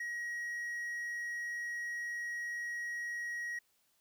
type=tone; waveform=triangle; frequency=1899 Hz; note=A#6; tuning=32 cents sharp; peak=-35 dBFS; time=0-3.59 s; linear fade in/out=5 ms; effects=white hiss -74 dBFS RMS until 4 s